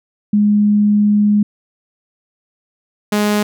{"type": "tone pair in turn", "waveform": ["sine", "sawtooth"], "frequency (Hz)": [207.7, 208.5], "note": ["G#3", "G#3"], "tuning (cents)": [0, 7], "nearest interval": "unison", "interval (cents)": 7, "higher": "second", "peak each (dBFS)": -9, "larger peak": "neither", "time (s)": [[0.33, 1.43], [3.12, 3.43]], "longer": "first", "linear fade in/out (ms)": 5, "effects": []}